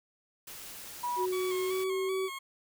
white noise, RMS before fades -45 dBFS, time 0.47-1.84 s, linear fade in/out 5 ms
sine tone, 972 Hz, B5, 28 cents flat, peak -30 dBFS, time 1.03-1.26 s, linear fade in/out 10 ms
sine tone with pitch glide, 368.8 to 380.3 Hz, F#4 to F#4, -6 to +48 cents, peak -29 dBFS, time 1.16-2.3 s, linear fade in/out 50 ms, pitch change +54 cents, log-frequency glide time 1.53-1.93 s
20% pulse tone with vibrato, 1108.7 Hz, C#6, in tune, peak -33 dBFS, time 1.32-2.39 s, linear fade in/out 10 ms, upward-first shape square, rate 2.6 Hz, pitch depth 40 cents each way
effects none

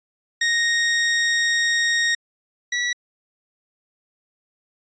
sawtooth tone pair in turn, 1864.7 / 1942.3 Hz, A#6 / B6, 0 / -29 cents, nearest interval minor second, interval 71 cents, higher second, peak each -14 / -17 dBFS, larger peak first, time 0.41-2.15 / 2.72-2.93 s, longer first, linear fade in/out 5 ms, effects resampled to 16000 Hz

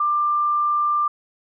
sine tone, 1188 Hz, D6, 20 cents sharp, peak -17 dBFS, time 0-1.08 s, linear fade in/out 5 ms, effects none

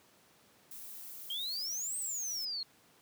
violet noise, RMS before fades -47 dBFS, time 0.71-2.45 s, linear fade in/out 2 ms
sine exponential two-way sweep, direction up then down, 3136 to 8372 to 4216 Hz, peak -35 dBFS, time 1.3-2.63 s, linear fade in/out 2 ms, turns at 1.97 s
effects pink hiss -64 dBFS RMS until 3.01 s + high-pass 150 Hz 12 dB/octave

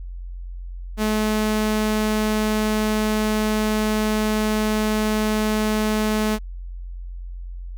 sawtooth tone, 214.9 Hz, A3, 41 cents flat, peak -15 dBFS, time 0.97-6.39 s, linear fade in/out 50 ms, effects added 44 Hz sine -30 dBFS peak until 7.77 s

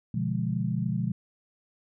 sine chord, B diminished seventh, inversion none, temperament equal, 123.47 / 146.83 / 174.61 / 207.7 Hz, B2 / D3 / F3 / Ab3, 0 / 0 / 0 / 0 cents, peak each -30 / -34 / -30 / -32 dBFS, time 0.14-1.12 s, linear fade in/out 5 ms, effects none

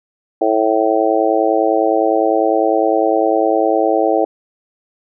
harmonic tone, 109.9 Hz, A2, 2 cents flat, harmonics 3 / 4 / 5 / 6 / 7, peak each -18 / -18 / -18 / -18 / -18 dBFS, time 0.41-4.25 s, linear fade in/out 5 ms, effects none

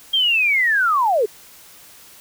sine linear sweep, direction down, 3233 to 391.4 Hz, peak -14 dBFS, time 0.13-1.26 s, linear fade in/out 10 ms, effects white hiss -45 dBFS RMS until 2.2 s

